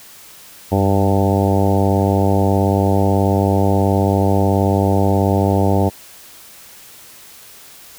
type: harmonic tone with a mistuned harmonic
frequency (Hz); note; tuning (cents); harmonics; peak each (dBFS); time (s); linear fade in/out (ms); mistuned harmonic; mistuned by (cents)
98.5; G2; +9; 1 / 2 / 3 / 4 / 5 / 6 / 7 / 8 / 9; -16 / -19 / -21 / -22 / -23 / -24 / -24 / -25 / -26; 0.71-5.9; 20; 1; -79
effects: white hiss -41 dBFS RMS until 7.98 s